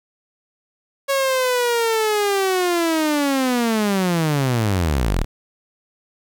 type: linear sweep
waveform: sawtooth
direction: down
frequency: 554.4 to 32.5 Hz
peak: -13 dBFS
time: 1.08-5.25 s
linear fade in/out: 20 ms
effects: 9-bit